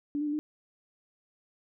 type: tone with pitch steps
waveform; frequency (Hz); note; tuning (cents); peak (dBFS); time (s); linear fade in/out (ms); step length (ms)
sine; 289.9 / 299.5 / 293 / 303.1; D4 / D4 / D4 / D#4; -22 / +34 / -4 / -45; -28; 0.15-0.39; 0; 60
effects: none